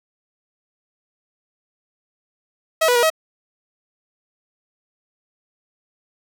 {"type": "tone with pitch steps", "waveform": "sawtooth", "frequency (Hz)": [642, 490.2, 478.7, 638], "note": ["E5", "B4", "A#4", "D#5"], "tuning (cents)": [-46, -13, 46, 43], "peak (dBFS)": -10, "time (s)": [2.81, 3.102], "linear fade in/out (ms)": 10, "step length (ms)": 73, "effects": []}